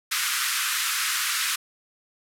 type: band-pass noise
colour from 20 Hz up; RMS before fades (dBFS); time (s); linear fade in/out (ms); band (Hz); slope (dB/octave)
pink; -26; 0.11-1.56; 10; 1200 to 14000; 48
effects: none